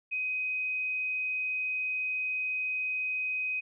sine tone, 2514 Hz, D#7, 17 cents sharp, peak -29 dBFS, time 0.11-3.61 s, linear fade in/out 20 ms, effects none

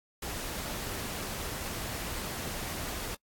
pink noise, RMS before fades -37 dBFS, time 0.22-3.15 s, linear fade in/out 5 ms, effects noise-tail reverb RT60 0.1 s tail -24 dB re dry + AAC 64 kbps

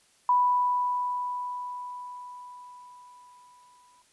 sine tone with exponential decay, 987.8 Hz, B5, in tune, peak -18 dBFS, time 0.29-4.02 s, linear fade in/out 2 ms, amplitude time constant 810 ms, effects white hiss -63 dBFS RMS until 4.12 s + resampled to 24000 Hz

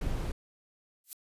brown noise, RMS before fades -32 dBFS, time 0.01-0.32 s, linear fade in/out 5 ms
violet noise with exponential growth, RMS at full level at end -34 dBFS, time 1.04-1.13 s, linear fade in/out 1 ms, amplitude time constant 19 ms
effects resampled to 32000 Hz

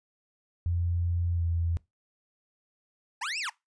sine tone with pitch glide, 86.4 to 84.28 Hz, F2 to E2, -18 to +39 cents, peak -25 dBFS, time 0.66-1.77 s, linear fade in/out 0 ms, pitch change -43 cents, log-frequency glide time 1.34-1.43 s
25% pulse linear two-way sweep, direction up then down, 762 to 2805 to 762 Hz, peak -27 dBFS, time 3.21-3.5 s, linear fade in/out 10 ms, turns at 3.39 s
effects noise-tail reverb RT60 0.2 s tail -22 dB re dry + resampled to 22050 Hz

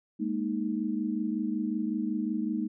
sine chord, Ab suspended second, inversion none, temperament equal, 207.7 / 233.1 / 311.1 Hz, Ab3 / Bb3 / Eb4, 0 / 0 / 0 cents, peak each -32 dBFS, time 0.19-2.68 s, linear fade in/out 20 ms, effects none

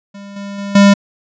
square tone with level steps, 200 Hz, G3, 35 cents sharp, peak -31 / -25 / -22 / -5 dBFS, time 0.14-0.94 s, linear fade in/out 10 ms, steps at 0.36 / 0.58 / 0.75 s, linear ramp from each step 5 ms, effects resampled to 16000 Hz

